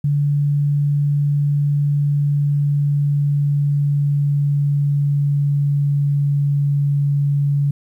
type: tone with pitch glide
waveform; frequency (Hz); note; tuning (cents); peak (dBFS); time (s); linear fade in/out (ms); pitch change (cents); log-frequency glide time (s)
sine; 144.4 to 142.41; D3 to C#3; -29 to +47; -14; 0.04-7.71; 5; -24; 1.85-6.9
effects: 9-bit